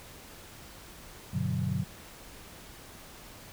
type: chord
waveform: sine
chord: G major seventh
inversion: none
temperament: equal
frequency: 98 / 123.47 / 146.83 / 185 Hz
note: G2 / B2 / D3 / F#3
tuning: 0 / 0 / 0 / 0 cents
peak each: -34 / -33 / -33 / -33 dBFS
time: 1.33-1.84 s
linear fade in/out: 10 ms
effects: pink hiss -49 dBFS RMS until 3.52 s